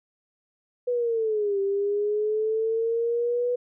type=linear two-way sweep; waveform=sine; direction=down then up; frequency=495.8 to 392 to 492.8 Hz; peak=-22 dBFS; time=0.87-3.56 s; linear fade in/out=10 ms; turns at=1.6 s; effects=none